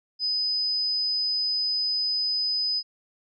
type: tone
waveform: sine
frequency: 5010 Hz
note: D#8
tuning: 11 cents sharp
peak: -23 dBFS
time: 0.19-2.83 s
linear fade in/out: 50 ms
effects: none